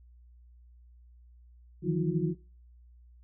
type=tone cluster; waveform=sine; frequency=153.3 / 164.8 / 179.3 / 319.1 / 358.8 Hz; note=D#3 / E3 / F3 / D#4 / F4; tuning=-25 / 0 / +46 / +44 / +47 cents; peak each=-31 / -32 / -32 / -36 / -33 dBFS; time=1.82-2.35 s; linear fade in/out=50 ms; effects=noise-tail reverb RT60 0.4 s tail -22 dB re dry + added 60 Hz sine -53 dBFS peak until 3.23 s